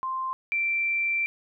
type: tone pair in turn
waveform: sine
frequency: 1046.5 / 2349 Hz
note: C6 / D7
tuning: 0 / 0 cents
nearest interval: octave + major second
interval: 1400 cents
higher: second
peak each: -27 / -23 dBFS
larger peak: second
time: 0.03-0.33 / 0.52-1.26 s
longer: second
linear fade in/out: 0 ms
effects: none